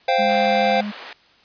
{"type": "chord", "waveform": "square", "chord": "C suspended fourth", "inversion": "none", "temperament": "just", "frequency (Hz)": [523.3, 697.7, 784.9], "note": ["C5", "F5", "G5"], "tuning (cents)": [0, -2, 2], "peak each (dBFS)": -21, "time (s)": [0.08, 0.81], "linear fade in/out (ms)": 5}
{"type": "tone", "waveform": "triangle", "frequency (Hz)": 207.7, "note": "G#3", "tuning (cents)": 0, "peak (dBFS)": -23, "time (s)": [0.18, 0.92], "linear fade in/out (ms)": 20}
{"type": "band-pass noise", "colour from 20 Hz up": "white", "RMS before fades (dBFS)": -38, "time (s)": [0.29, 1.13], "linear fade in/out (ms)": 2, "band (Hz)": [490, 2800], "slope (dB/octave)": 12}
{"effects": ["white hiss -54 dBFS RMS until 1.44 s", "resampled to 11025 Hz"]}